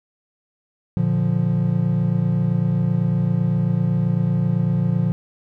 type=chord; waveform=triangle; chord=Bb major; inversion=none; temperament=equal; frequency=116.54 / 146.83 / 174.61 Hz; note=Bb2 / D3 / F3; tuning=0 / 0 / 0 cents; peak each=-20 / -20 / -18 dBFS; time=0.97-5.12 s; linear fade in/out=0 ms; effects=none